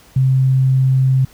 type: tone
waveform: sine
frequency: 131.7 Hz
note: C3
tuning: 12 cents sharp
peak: -10 dBFS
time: 0.16-1.25 s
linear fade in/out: 5 ms
effects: pink hiss -47 dBFS RMS until 1.33 s